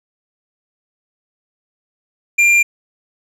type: tone with hard clipping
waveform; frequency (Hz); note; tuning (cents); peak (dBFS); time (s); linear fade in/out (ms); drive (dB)
triangle; 2388; D7; +28; -10; 2.38-2.63; 10; 10
effects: none